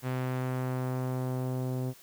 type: tone with low-pass filter sweep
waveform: sawtooth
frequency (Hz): 128.3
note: C3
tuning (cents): -34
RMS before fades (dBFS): -32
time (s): 0.02-1.94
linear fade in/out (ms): 50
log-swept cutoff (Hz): 2600 to 530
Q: 0.83
effects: white hiss -55 dBFS RMS until 2.02 s